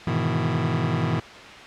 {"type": "chord", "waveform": "sawtooth", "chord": "E major seventh", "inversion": "first", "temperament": "just", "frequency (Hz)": [103.01, 123.61, 154.51, 164.81], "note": ["G#2", "B2", "D#3", "E3"], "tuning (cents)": [-14, 2, -12, 0], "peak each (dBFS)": [-25, -22, -23, -22], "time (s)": [0.07, 1.2], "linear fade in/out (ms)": 5, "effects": ["white hiss -40 dBFS RMS until 1.66 s", "low-pass 3000 Hz 12 dB/octave"]}